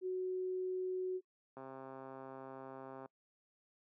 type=tone; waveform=sine; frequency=370 Hz; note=F#4; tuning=in tune; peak=-35 dBFS; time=0.01-1.21 s; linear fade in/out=50 ms
type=click train; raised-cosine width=1 ms; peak=-35 dBFS; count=199; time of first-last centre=1.57-3.059 s; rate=133 Hz
effects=noise-tail reverb RT60 0.1 s tail -26 dB re dry + high-pass 200 Hz 12 dB/octave